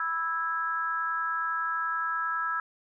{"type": "harmonic tone", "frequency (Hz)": 329.6, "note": "E4", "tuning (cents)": 0, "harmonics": [3, 4, 5], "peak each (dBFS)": [-37, -29, -32], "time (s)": [0, 2.6], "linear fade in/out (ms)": 2, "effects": []}